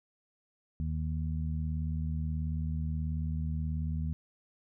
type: harmonic tone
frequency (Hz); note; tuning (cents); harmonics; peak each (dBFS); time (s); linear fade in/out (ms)
78.5; D#2; +16; 1 / 2 / 3; -32 / -35 / -42; 0.8-4.13; 0
effects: none